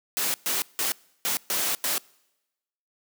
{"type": "noise bursts at uneven times", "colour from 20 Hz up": "white", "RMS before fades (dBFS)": -26, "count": 6, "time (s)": [[0.17, 0.34], [0.46, 0.62], [0.79, 0.92], [1.25, 1.37], [1.5, 1.75], [1.84, 1.98]], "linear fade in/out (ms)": 0, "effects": ["noise-tail reverb RT60 1.0 s tail -26 dB re dry", "high-pass 200 Hz 12 dB/octave"]}